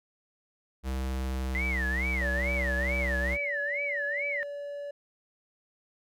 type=tone with pitch glide; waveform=square; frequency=65.41 to 64.81 Hz; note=C2 to C2; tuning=0 to -16 cents; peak=-30 dBFS; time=0.83-3.38 s; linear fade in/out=50 ms; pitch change=-16 cents; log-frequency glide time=0.96-2 s
type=tone with vibrato; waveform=sine; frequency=1973 Hz; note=B6; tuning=2 cents flat; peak=-29 dBFS; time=1.55-4.43 s; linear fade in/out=0 ms; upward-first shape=sine; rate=2.3 Hz; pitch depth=270 cents each way
type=tone; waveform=triangle; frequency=574 Hz; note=D5; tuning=40 cents flat; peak=-33 dBFS; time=2.21-4.91 s; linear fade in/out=5 ms
effects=none